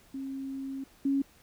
sine tone pair in turn, 270 / 275.4 Hz, C#4 / C#4, -45 / -11 cents, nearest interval unison, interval 34 cents, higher second, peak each -34 / -24 dBFS, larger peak second, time 0.14-0.84 / 1.05-1.22 s, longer first, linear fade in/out 5 ms, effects pink hiss -60 dBFS RMS until 1.42 s

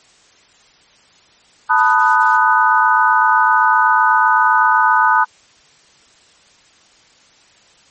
sine chord, B dominant seventh, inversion third, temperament equal with one note detuned, 880 / 987.8 / 1244.5 / 1492 Hz, A5 / B5 / D#6 / F#6, 0 / 0 / 0 / +14 cents, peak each -15 dBFS, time 1.69-5.25 s, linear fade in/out 20 ms
blue noise bursts, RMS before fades -35 dBFS, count 3, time 1.77-2.378 s, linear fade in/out 20 ms, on 180 ms, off 34 ms
effects white hiss -50 dBFS RMS until 7.9 s + MP3 32 kbps

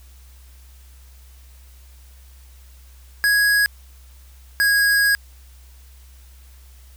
square tone pair in turn, 1661.2 / 1648.8 Hz, G#6 / G#6, 0 / -13 cents, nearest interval unison, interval 13 cents, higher first, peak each -15 dBFS, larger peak neither, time 3.24-3.66 / 4.6-5.15 s, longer second, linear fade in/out 0 ms, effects added 64 Hz sine -43 dBFS peak until 6.96 s + white hiss -54 dBFS RMS until 6.96 s

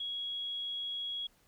sine tone, 3322 Hz, G#7, in tune, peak -35 dBFS, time 0-1.27 s, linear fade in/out 5 ms, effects pink hiss -68 dBFS RMS until 1.47 s

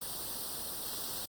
white noise with comb filter, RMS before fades -39 dBFS, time 0.01-1.26 s, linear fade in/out 10 ms, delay 0.22 ms, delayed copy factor +0.85, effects Opus 24 kbps

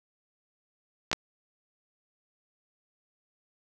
clicks, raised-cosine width 0.2 ms, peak -9 dBFS, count 2, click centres 1.115 / 1.13 s, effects none

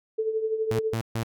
sine tone with tremolo, 440 Hz, A4, in tune, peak -21 dBFS, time 0.18-0.94 s, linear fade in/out 10 ms, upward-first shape triangle, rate 12 Hz, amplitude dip 70%
sawtooth tone bursts, 113.5 Hz, A#2, 46 cents flat, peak -22 dBFS, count 3, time 0.71-1.233 s, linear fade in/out 0 ms, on 81 ms, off 140 ms
effects none

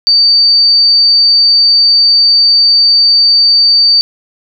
sine tone, 4605 Hz, D8, 35 cents flat, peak -4 dBFS, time 0.07-4.01 s, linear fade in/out 0 ms, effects none

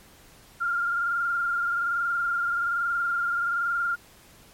sine tone with frequency modulation, 1396.9 Hz, F6, in tune, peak -23 dBFS, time 0.6-3.96 s, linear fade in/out 20 ms, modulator 21.2 Hz, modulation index 1.3, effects pink hiss -53 dBFS RMS until 4.53 s + MP3 64 kbps

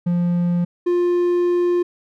triangle tone pair in turn, 174.61 / 352.1 Hz, F3 / F4, 0 / +14 cents, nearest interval octave, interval 1214 cents, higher second, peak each -14 / -13 dBFS, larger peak second, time 0.06-0.65 / 0.86-1.83 s, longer second, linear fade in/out 10 ms, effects none

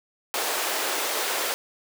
pink high-pass noise, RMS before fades -27 dBFS, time 0.34-1.54 s, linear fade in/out 0 ms, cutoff 410 Hz, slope 24 dB/octave, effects none

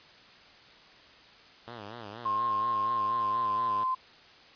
5% pulse tone with vibrato, 110.3 Hz, A2, 5 cents sharp, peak -30 dBFS, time 1.67-3.84 s, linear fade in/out 5 ms, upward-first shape sine, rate 4.2 Hz, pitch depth 160 cents each way
sine tone with pitch glide, 1066 to 1035.1 Hz, C6 to C6, +32 to -19 cents, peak -26 dBFS, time 2.25-3.95 s, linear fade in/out 10 ms, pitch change -51 cents, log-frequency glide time 2.84-3.62 s
effects white hiss -54 dBFS RMS until 4.55 s + resampled to 11025 Hz

